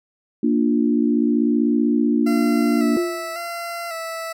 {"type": "chord", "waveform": "sine", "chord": "Bb major", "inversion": "none", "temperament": "equal", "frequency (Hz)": [233.1, 293.7, 349.2], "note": ["Bb3", "D4", "F4"], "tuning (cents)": [0, 0, 0], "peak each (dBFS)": [-18, -19, -24], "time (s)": [0.43, 2.97], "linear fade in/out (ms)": 5}
{"type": "tone with vibrato", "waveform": "20% pulse", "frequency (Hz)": 670, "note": "E5", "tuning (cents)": 28, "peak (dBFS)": -22, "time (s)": [2.26, 4.33], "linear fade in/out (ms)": 10, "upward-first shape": "square", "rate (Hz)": 0.91, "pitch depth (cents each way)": 35}
{"type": "tone with exponential decay", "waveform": "sine", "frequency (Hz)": 349.2, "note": "F4", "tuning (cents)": 0, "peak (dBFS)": -15, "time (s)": [2.97, 3.48], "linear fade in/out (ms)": 1, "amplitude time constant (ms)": 110}
{"effects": []}